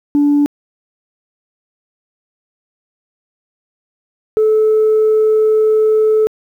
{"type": "tone pair in turn", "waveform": "sine", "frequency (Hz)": [289.6, 433.9], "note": ["D4", "A4"], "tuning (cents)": [-24, -24], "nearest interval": "perfect fifth", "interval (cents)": 700, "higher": "second", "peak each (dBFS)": -7, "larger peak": "neither", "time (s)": [[0.15, 0.46], [4.37, 6.27]], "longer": "second", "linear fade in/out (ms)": 0, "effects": ["tanh soft clip ceiling -6 dBFS", "8-bit"]}